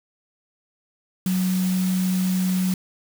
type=tone in noise; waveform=sine; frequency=185 Hz; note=F#3; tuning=in tune; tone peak=-19 dBFS; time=1.26-2.74 s; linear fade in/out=2 ms; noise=white; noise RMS=-34 dBFS; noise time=1.26-2.74 s; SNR=+12 dB; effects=none